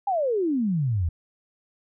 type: exponential sweep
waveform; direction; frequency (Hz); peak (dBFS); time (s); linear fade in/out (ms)
sine; down; 830.6 to 77.3; -21; 0.07-1.09; 5
effects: none